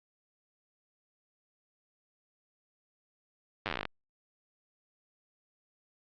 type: slowing click train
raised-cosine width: 0.3 ms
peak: -16 dBFS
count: 14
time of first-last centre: 3.66-3.853 s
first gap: 9 ms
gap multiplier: 1.08
effects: low-pass 4000 Hz 12 dB/octave + Opus 48 kbps